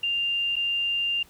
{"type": "tone with dropouts", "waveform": "sine", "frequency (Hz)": 2794, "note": "F7", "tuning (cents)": 0, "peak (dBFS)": -23, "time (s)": [0.03, 1.23], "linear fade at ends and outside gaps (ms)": 5, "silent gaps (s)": [0.558, 0.564], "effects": ["pink hiss -55 dBFS RMS until 1.29 s"]}